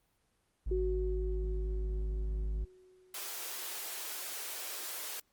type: tone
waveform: triangle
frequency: 52.2 Hz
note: G#1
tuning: 10 cents sharp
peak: -30 dBFS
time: 0.66-2.65 s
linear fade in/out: 10 ms
type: tone with exponential decay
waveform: sine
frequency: 370 Hz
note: F#4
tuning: in tune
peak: -30 dBFS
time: 0.71-3.75 s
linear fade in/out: 5 ms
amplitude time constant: 660 ms
type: high-pass noise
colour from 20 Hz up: white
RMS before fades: -41 dBFS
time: 3.14-5.2 s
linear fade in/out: 5 ms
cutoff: 320 Hz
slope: 48 dB/octave
effects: pink hiss -75 dBFS RMS until 5.32 s + Opus 32 kbps